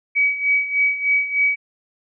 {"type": "tone with tremolo", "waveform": "sine", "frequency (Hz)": 2272, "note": "C#7", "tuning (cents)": 42, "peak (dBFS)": -13, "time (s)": [0.15, 1.56], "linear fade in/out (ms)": 20, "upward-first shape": "sine", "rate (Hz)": 3.3, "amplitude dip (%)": 75, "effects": []}